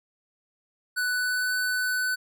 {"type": "tone with pitch glide", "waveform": "square", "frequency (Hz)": [1489, 1500.2], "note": ["F#6", "F#6"], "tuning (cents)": [11, 23], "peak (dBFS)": -25, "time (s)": [0.96, 2.16], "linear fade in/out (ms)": 20, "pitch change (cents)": 12, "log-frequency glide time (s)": [1.1, 1.55], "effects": []}